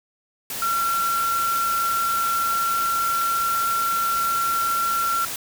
sine tone in noise, 1363 Hz, F6, 43 cents flat, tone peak -20 dBFS, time 0.62-5.25 s, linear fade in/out 2 ms, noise white, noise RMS -30 dBFS, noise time 0.5-5.36 s, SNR +7 dB, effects none

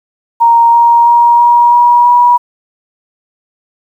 sine tone with pitch steps, 932.3 / 939.3 / 946.4 / 953.5 / 960.7 / 968 Hz, A#5 / A#5 / A#5 / A#5 / B5 / B5, 0 / +13 / +26 / +39 / -48 / -35 cents, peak -3 dBFS, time 0.4-2.38 s, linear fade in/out 20 ms, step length 330 ms, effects 7-bit

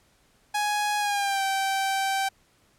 sawtooth tone with pitch glide, 833 to 777.2 Hz, G#5 to G5, +5 to -15 cents, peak -20 dBFS, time 0.54-2.29 s, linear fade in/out 10 ms, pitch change -120 cents, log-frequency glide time 0.98-1.43 s, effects pink hiss -63 dBFS RMS until 2.78 s + low-pass 12000 Hz 12 dB/octave

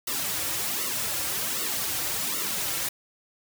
white noise with flanger, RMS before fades -29 dBFS, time 0.07-2.89 s, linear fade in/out 5 ms, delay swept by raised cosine 1.2 to 4.8 ms, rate 1.3 Hz, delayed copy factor -0.9, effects none

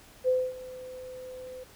sine tone with ADSR envelope, 510 Hz, C5, 44 cents flat, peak -20 dBFS, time 0.24-1.64 s, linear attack 41 ms, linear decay 250 ms, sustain -19 dB, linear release 10 ms, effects pink hiss -54 dBFS RMS until 1.75 s

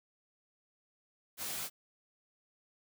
white noise with comb filter, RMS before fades -39 dBFS, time 1.37-1.7 s, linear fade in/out 50 ms, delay 14 ms, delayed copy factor +0.5, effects none

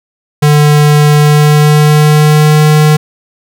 square tone with pitch glide, 148.6 to 152.25 Hz, D3 to D#3, +21 to -37 cents, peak -4 dBFS, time 0.42-2.97 s, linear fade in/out 10 ms, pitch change +42 cents, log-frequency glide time 1.16-2.63 s, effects none

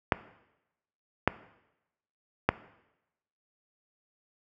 clicks, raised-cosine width 0.5 ms, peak -5 dBFS, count 3, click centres 0.122 / 1.276 / 2.49 s, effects noise-tail reverb RT60 0.9 s tail -17 dB re dry + high-pass 60 Hz 12 dB/octave

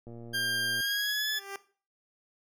click train, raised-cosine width 2 ms, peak -33 dBFS, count 87, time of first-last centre 0.07-0.805 s, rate 117 Hz
20% pulse tone with pitch glide, 1597 to 1721.5 Hz, G6 to A6, +32 to -38 cents, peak -23 dBFS, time 0.33-1.4 s, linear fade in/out 20 ms, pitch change +130 cents, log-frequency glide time 0.75-1.29 s
10% pulse tone with exponential growth, 395.3 Hz, G4, 15 cents sharp, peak -26 dBFS, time 1.13-1.56 s, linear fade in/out 2 ms, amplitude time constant 93 ms
effects noise-tail reverb RT60 0.4 s tail -17 dB re dry

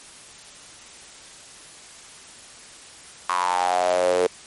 sawtooth tone with high-pass filter sweep, 90.2 Hz, F#2, 44 cents flat, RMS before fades -21 dBFS, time 3.29-4.27 s, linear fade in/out 5 ms, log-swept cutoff 1100 to 450 Hz, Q 7.7, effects white hiss -44 dBFS RMS until 4.46 s + MP3 48 kbps

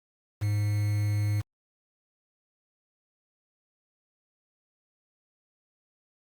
triangle tone with quantisation, 103.83 Hz, G#2, in tune, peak -22 dBFS, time 0.41-1.42 s, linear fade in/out 20 ms, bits 7, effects Opus 48 kbps

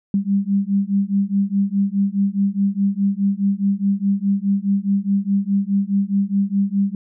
sine beating tone pair, 196 / 200.8 Hz, G3 / G3, 0 / +42 cents, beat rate 4.8 Hz, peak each -19 dBFS, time 0.14-6.95 s, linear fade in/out 2 ms, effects none

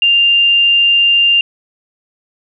sine tone, 2794 Hz, F7, in tune, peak -7 dBFS, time 0.02-1.41 s, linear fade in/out 2 ms, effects none

